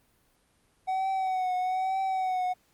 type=tone with vibrato; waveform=triangle; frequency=750 Hz; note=F#5; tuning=23 cents sharp; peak=-24 dBFS; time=0.87-2.54 s; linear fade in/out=20 ms; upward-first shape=triangle; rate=1.1 Hz; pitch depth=49 cents each way; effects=pink hiss -67 dBFS RMS until 2.73 s + Opus 32 kbps